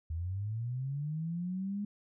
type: linear sweep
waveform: sine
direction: up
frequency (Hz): 77.78 to 207.7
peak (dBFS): -33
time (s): 0.1-1.85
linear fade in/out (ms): 5
effects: none